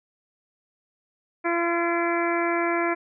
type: harmonic tone with a mistuned harmonic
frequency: 341 Hz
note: F4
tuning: 41 cents flat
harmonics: 1 / 2 / 3 / 4 / 5 / 6 / 7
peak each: -25 / -28 / -30 / -31 / -32 / -33 / -33 dBFS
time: 1.44-2.95 s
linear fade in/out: 20 ms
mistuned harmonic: 7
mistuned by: -47 cents
effects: none